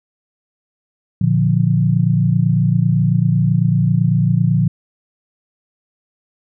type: chord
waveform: sine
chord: Bb major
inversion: none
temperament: equal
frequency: 116.54 / 146.83 / 174.61 Hz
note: Bb2 / D3 / F3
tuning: 0 / 0 / 0 cents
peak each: -16 dBFS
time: 1.21-4.68 s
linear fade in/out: 5 ms
effects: none